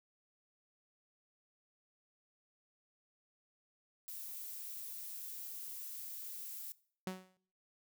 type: noise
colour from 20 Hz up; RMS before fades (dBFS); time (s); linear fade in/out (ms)
violet; -46; 4.08-6.72; 0
type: tone with exponential decay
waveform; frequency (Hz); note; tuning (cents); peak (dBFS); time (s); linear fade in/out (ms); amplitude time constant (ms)
sawtooth; 186.2; F#3; +11; -32; 7.07-7.37; 2; 65
effects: noise-tail reverb RT60 0.5 s tail -20 dB re dry